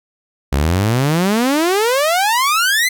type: exponential sweep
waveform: sawtooth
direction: up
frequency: 64.9 to 2093 Hz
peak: -9 dBFS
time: 0.52-2.89 s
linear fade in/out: 10 ms
effects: none